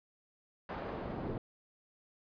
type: noise with band-pass filter sweep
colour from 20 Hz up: brown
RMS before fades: -40 dBFS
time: 0.69-1.38 s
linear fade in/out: 2 ms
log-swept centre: 1000 to 380 Hz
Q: 0.77
effects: resampled to 11025 Hz